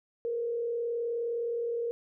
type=tone with frequency modulation; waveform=sine; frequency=469.2 Hz; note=A#4; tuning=11 cents sharp; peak=-29 dBFS; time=0.25-1.91 s; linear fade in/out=0 ms; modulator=39.3 Hz; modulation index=0.39; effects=none